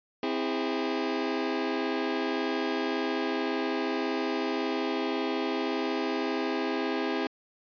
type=chord; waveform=sawtooth; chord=C augmented; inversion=none; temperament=just; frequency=261.6 / 327 / 408.8 Hz; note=C4 / E4 / G#4; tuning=0 / -14 / -27 cents; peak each=-28 dBFS; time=0.23-7.27 s; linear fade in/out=2 ms; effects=resampled to 11025 Hz